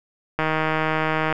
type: click train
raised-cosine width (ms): 0.5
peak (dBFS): -7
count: 148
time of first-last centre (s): 0.39-1.326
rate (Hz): 157
effects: none